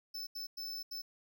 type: tone bursts at uneven times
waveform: square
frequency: 5270 Hz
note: E8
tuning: 1 cent flat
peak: -40 dBFS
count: 4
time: 0.14-0.27 / 0.35-0.47 / 0.57-0.83 / 0.91-1.02 s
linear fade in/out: 10 ms
effects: 13-bit